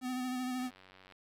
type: tone with vibrato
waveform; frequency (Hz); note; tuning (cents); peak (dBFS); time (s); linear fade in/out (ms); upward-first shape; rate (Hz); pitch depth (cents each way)
square; 253.2; B3; +43; -35; 0.01-0.71; 50; sine; 13; 27
type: click train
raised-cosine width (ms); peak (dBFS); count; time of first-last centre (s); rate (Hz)
0.3; -40; 50; 0.6-1.123; 93.7
effects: resampled to 32000 Hz + 11-bit